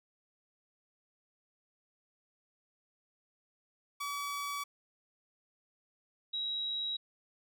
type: tone pair in turn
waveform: sawtooth / sine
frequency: 1142 / 3852 Hz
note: D6 / B7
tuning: -49 / -44 cents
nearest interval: octave + major sixth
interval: 2105 cents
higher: second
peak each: -32 / -33 dBFS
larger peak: first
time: 4-4.64 / 6.33-6.97 s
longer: neither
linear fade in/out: 10 ms
effects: none